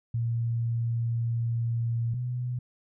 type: tone pair in turn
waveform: sine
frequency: 116.54 / 123.7 Hz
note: A#2 / B2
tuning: 0 / +3 cents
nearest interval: minor second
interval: 103 cents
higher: second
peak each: -25 / -28 dBFS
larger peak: first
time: 0.14-2.14 / 2.14-2.59 s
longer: first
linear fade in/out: 5 ms
effects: none